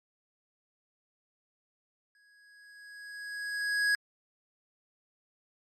square tone with exponential growth, 1661.2 Hz, G#6, in tune, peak -24 dBFS, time 2.15-3.95 s, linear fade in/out 1 ms, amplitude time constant 390 ms, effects low-pass 8000 Hz 12 dB/octave + Opus 48 kbps

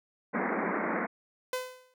pink band-pass noise, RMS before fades -31 dBFS, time 0.33-1.07 s, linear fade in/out 20 ms, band 180 to 2200 Hz, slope 96 dB/octave
sawtooth tone with exponential decay, 508 Hz, B4, 49 cents sharp, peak -24 dBFS, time 1.53-1.94 s, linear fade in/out 2 ms, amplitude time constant 89 ms
effects none

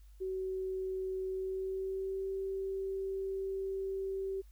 sine tone with pitch glide, 377 to 386 Hz, F#4 to G4, +32 to -27 cents, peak -34 dBFS, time 0.2-4.42 s, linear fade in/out 20 ms, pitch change +41 cents, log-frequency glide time 1.26-2.31 s, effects added 50 Hz sine -53 dBFS peak until 4.51 s + white hiss -72 dBFS RMS until 4.51 s

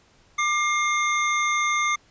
square tone pair together, 1193 / 2126 Hz, D6 / C7, +27 / +27 cents, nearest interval minor seventh, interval 1000 cents, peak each -24 dBFS, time 0.38-1.96 s, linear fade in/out 10 ms, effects pink hiss -58 dBFS RMS until 2.1 s + resampled to 16000 Hz

